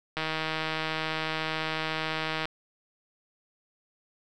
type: click train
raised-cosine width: 0.3 ms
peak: -14 dBFS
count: 362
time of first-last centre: 0.17-2.455 s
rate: 158 Hz
effects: none